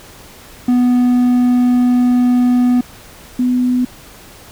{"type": "tone pair in turn", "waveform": ["triangle", "sine"], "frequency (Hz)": [246.9, 249.5], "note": ["B3", "B3"], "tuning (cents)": [0, 18], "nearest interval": "unison", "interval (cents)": 18, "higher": "second", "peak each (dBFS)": [-7, -11], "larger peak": "first", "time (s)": [[0.68, 2.81], [3.39, 3.85]], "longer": "first", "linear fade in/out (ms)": 5, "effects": ["pink hiss -39 dBFS RMS until 4.51 s"]}